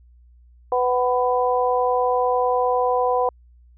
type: harmonic tone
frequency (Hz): 249.3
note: B3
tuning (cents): +16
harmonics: 2 / 3 / 4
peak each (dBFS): -20 / -22 / -23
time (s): 0.72-3.29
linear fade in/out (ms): 2
effects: added 60 Hz sine -48 dBFS peak until 3.77 s